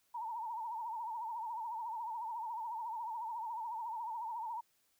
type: tone with vibrato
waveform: sine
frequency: 916 Hz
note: A#5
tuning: 31 cents flat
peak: -38 dBFS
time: 0.14-4.61 s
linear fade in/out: 10 ms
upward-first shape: triangle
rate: 14 Hz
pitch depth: 120 cents each way
effects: white hiss -75 dBFS RMS until 4.99 s